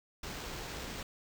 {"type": "noise with sample-and-hold", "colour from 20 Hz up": "pink", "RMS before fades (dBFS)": -42, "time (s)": [0.23, 1.03], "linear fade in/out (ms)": 5, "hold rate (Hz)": 11025, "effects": []}